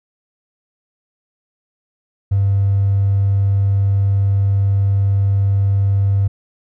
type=tone with hard clipping; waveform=triangle; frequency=98.8 Hz; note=G2; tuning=14 cents sharp; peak=-12 dBFS; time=2.31-6.28 s; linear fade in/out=10 ms; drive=3 dB; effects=none